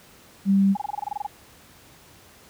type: tone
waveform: sine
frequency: 196 Hz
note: G3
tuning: in tune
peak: -15 dBFS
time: 0.45-0.76 s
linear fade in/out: 50 ms
type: tone bursts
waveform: sine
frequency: 828 Hz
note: G#5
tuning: 5 cents flat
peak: -24 dBFS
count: 12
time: 0.75-1.266 s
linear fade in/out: 5 ms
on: 21 ms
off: 24 ms
effects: pink hiss -51 dBFS RMS until 2.49 s + high-pass 60 Hz 12 dB/octave